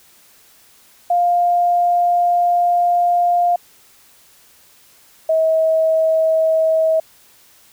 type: tone pair in turn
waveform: sine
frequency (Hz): 702 / 641.4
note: F5 / E5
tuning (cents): +9 / -48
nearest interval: major second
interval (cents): 157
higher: first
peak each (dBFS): -12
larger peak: neither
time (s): 1.1-3.56 / 5.29-7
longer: first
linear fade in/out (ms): 5
effects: white hiss -50 dBFS RMS until 7.72 s